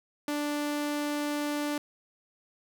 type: tone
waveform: sawtooth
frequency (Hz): 293.7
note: D4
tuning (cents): 0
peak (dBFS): -25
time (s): 0.28-1.78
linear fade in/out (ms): 2
effects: none